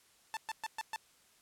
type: tone bursts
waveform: sawtooth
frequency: 884 Hz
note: A5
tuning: 8 cents sharp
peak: -32 dBFS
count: 5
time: 0.34-0.96 s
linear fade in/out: 0 ms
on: 28 ms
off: 120 ms
effects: white hiss -66 dBFS RMS until 1.41 s + low-pass 11000 Hz 12 dB/octave